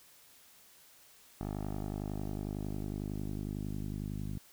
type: tone with low-pass filter sweep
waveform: 10% pulse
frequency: 51 Hz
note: G#1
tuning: 31 cents flat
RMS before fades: -38 dBFS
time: 1.41-4.38 s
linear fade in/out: 0 ms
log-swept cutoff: 920 to 200 Hz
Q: 1
effects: white hiss -60 dBFS RMS until 4.52 s